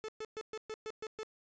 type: tone bursts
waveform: 45% pulse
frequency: 435.3 Hz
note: A4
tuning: 19 cents flat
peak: -39 dBFS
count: 8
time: 0.04-1.232 s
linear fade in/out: 0 ms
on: 44 ms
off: 120 ms
effects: resampled to 16000 Hz